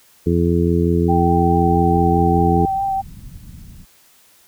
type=harmonic tone; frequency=85.4 Hz; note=F2; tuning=38 cents flat; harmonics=1 / 2 / 3 / 4 / 5; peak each=-19 / -18 / -22 / -20 / -21 dBFS; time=0.26-2.66 s; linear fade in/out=10 ms
type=tone with vibrato; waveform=sine; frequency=780 Hz; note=G5; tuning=9 cents flat; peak=-17 dBFS; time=1.08-3.02 s; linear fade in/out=20 ms; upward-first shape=triangle; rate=4.7 Hz; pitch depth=22 cents each way
type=low-pass noise; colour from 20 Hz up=pink; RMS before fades=-37 dBFS; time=1.6-3.86 s; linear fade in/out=50 ms; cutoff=200 Hz; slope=24 dB/octave
effects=white hiss -52 dBFS RMS until 4.47 s